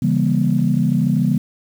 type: chord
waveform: sine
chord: C# diminished seventh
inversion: none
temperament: just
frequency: 138.59 / 166.31 / 199.57 / 239.5 Hz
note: C#3 / E3 / G3 / Bb3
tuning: 0 / +16 / +31 / +47 cents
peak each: -19 dBFS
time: 0.02-1.38 s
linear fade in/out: 5 ms
effects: tanh soft clip ceiling -4 dBFS + 7-bit